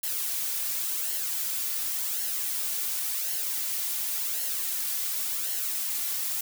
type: noise with flanger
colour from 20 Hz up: blue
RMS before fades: -30 dBFS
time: 0.03-6.41 s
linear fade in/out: 5 ms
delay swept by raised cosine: 0.82 to 3.22 ms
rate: 0.91 Hz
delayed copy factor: -0.55
effects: none